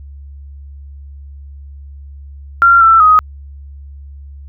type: tone with pitch steps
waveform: sine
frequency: 1379 / 1335 / 1255 Hz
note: F6 / E6 / D#6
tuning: -22 / +22 / +15 cents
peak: -4 dBFS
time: 2.62-3.19 s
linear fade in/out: 0 ms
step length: 190 ms
effects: added 70 Hz sine -30 dBFS peak until 4.48 s